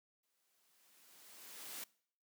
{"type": "noise with exponential growth", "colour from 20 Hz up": "white", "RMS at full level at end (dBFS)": -45, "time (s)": [0.23, 1.84], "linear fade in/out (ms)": 5, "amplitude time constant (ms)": 350, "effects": ["noise-tail reverb RT60 0.6 s tail -23 dB re dry", "high-pass 200 Hz 12 dB/octave"]}